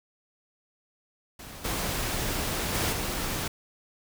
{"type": "noise with level steps", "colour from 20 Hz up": "pink", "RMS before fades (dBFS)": [-43, -30, -27, -31], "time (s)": [1.39, 3.48], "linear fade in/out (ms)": 5, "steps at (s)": [1.64, 2.74, 2.92], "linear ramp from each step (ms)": 10, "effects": []}